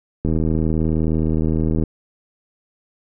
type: click train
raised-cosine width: 3 ms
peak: -8 dBFS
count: 127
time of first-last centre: 0.25-1.837 s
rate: 79.4 Hz
effects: none